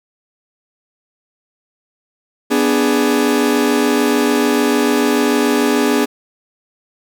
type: chord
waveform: 40% pulse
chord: G# diminished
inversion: first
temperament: equal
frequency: 246.9 / 293.7 / 415.3 Hz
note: B3 / D4 / G#4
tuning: 0 / 0 / 0 cents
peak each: -16 dBFS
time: 2.5-6.06 s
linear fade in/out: 20 ms
effects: none